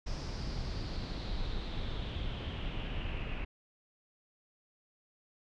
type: noise with low-pass filter sweep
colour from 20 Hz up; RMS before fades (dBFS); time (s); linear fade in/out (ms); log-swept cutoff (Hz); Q
brown; -37; 0.06-3.45; 10; 5400 to 2600; 5.3
effects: none